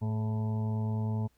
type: harmonic tone with a mistuned harmonic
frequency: 109.4 Hz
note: A2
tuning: 9 cents flat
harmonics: 1 / 2 / 4 / 5 / 6 / 7 / 8 / 9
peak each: -29 / -35 / -45 / -53 / -49 / -57 / -46 / -55 dBFS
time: 0.01-1.28 s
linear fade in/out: 20 ms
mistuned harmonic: 4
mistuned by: -49 cents
effects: added 60 Hz sine -70 dBFS peak until 1.37 s + pink hiss -72 dBFS RMS until 1.37 s